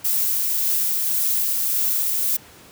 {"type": "noise with tremolo", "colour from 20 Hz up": "violet", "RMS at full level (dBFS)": -20, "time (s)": [0.04, 2.37], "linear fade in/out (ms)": 10, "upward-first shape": "triangle", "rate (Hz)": 1.8, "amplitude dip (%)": 25, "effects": ["pink hiss -46 dBFS RMS until 2.71 s", "high-pass 80 Hz 12 dB/octave"]}